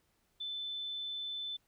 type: tone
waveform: sine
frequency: 3520 Hz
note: A7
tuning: in tune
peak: -37 dBFS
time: 0.4-1.57 s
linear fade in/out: 10 ms
effects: pink hiss -75 dBFS RMS until 1.67 s